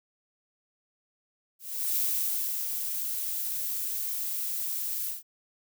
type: noise with ADSR envelope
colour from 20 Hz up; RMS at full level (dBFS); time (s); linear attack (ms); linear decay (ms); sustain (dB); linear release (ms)
violet; -27; 1.59-5.23; 370; 660; -5; 150
effects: none